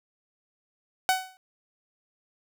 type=tone with exponential decay; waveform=sawtooth; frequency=750 Hz; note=F#5; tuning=23 cents sharp; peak=-14 dBFS; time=1.09-1.37 s; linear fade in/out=0 ms; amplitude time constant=59 ms; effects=none